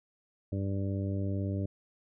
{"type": "harmonic tone", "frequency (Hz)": 98, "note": "G2", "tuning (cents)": 0, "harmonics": [1, 2, 3, 4, 5, 6], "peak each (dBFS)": [-31, -37, -38, -44, -47, -44], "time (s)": [0.52, 1.66], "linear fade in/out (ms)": 5, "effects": []}